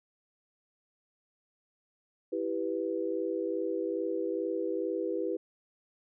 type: chord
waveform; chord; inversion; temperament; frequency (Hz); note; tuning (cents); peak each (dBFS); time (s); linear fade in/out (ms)
sine; E minor; none; equal; 329.6 / 392 / 493.9; E4 / G4 / B4; 0 / 0 / 0; -34; 2.32-5.37; 10
effects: none